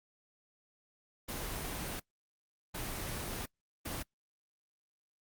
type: noise bursts at uneven times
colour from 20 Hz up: pink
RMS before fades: -39 dBFS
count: 3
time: 1.28-2 / 2.74-3.46 / 3.85-4.03 s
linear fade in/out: 10 ms
effects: noise-tail reverb RT60 0.1 s tail -23 dB re dry + Opus 24 kbps